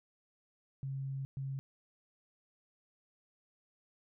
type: tone bursts at uneven times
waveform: sine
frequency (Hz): 135.6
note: C#3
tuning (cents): -38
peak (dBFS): -36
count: 2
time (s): 0.83-1.25 / 1.37-1.59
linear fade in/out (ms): 0
effects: none